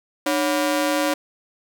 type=ring-modulated tone; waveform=sawtooth; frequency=430 Hz; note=A4; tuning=40 cents flat; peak=-12 dBFS; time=0.26-1.14 s; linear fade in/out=5 ms; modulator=128 Hz; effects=none